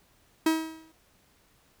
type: tone with exponential decay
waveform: 45% pulse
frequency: 320 Hz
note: D#4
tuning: 49 cents sharp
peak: -19 dBFS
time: 0.46-0.92 s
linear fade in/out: 5 ms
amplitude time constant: 100 ms
effects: pink hiss -64 dBFS RMS until 1.8 s